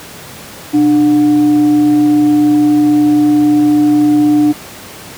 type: tone with frequency modulation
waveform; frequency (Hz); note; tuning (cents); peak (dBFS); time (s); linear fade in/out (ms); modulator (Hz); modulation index
sine; 298.1; D4; +26; -6; 0.73-4.53; 20; 426; 0.26
effects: pink hiss -31 dBFS RMS until 5.17 s + high-pass 100 Hz 12 dB/octave